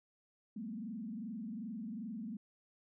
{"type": "tone with frequency modulation", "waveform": "sine", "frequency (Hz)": 220.1, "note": "A3", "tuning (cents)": 1, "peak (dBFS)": -40, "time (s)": [0.56, 2.37], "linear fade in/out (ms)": 5, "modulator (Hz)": 22.6, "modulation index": 1.2, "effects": []}